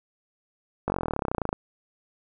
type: slowing click train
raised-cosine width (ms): 1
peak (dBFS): -12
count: 24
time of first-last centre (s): 0.88-1.529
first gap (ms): 20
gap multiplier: 1.03
effects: none